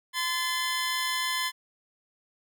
15% pulse tone pair together, 1028.1 / 1729 Hz, C6 / A6, -31 / -31 cents, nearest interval major sixth, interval 900 cents, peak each -22 / -25 dBFS, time 0.13-1.52 s, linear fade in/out 50 ms, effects none

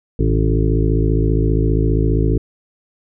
harmonic tone with a mistuned harmonic, 55 Hz, A1, in tune, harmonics 1 / 2 / 3 / 5 / 6 / 7 / 8, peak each -16 / -19 / -21 / -23 / -24 / -24 / -25 dBFS, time 0.19-2.38 s, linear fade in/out 5 ms, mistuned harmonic 3, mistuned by -47 cents, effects none

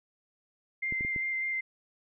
sine tone with vibrato, 2093 Hz, C7, in tune, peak -29 dBFS, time 0.82-1.61 s, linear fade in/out 10 ms, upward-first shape square, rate 5 Hz, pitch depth 10 cents each way
clicks, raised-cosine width 3 ms, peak -27 dBFS, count 4, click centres 0.924 / 1.009 / 1.049 / 1.162 s
effects none

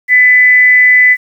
sine tone with frequency modulation, 2000 Hz, B6, 21 cents sharp, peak -3 dBFS, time 0.08-1.17 s, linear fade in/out 50 ms, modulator 248 Hz, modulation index 0.26, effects 7-bit

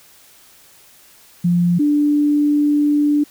sine tone pair in turn, 174.61 / 293.7 Hz, F3 / D4, 0 / 0 cents, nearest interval major sixth, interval 900 cents, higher second, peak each -12 / -12 dBFS, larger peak neither, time 1.44-1.79 / 1.79-3.24 s, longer second, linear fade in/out 10 ms, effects white hiss -48 dBFS RMS until 3.3 s

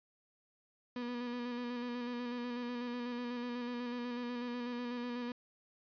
35% pulse tone with vibrato, 242.9 Hz, B3, 29 cents flat, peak -36 dBFS, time 0.96-5.32 s, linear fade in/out 2 ms, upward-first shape square, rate 8.1 Hz, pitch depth 23 cents each way, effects resampled to 11025 Hz

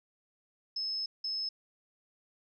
sine tone bursts at uneven times, 5200 Hz, E8, 24 cents flat, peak -32 dBFS, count 2, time 0.76-1.06 / 1.24-1.49 s, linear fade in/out 5 ms, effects none

